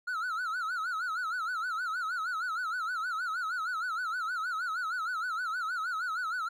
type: tone with vibrato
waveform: triangle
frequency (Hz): 1382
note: F6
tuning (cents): -19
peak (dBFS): -29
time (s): 0.07-6.49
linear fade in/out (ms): 10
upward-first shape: sine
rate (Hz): 6.4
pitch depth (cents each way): 150
effects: none